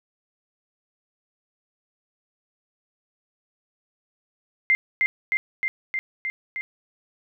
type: tone with echo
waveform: sine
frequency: 2093 Hz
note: C7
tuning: in tune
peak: -15 dBFS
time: 4.7-4.75 s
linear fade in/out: 0 ms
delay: 310 ms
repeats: 6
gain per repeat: -2 dB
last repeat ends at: 6.61 s
effects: none